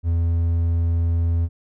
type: tone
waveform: triangle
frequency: 84.1 Hz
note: E2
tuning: 35 cents sharp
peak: -15 dBFS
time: 0.03-1.49 s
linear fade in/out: 50 ms
effects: none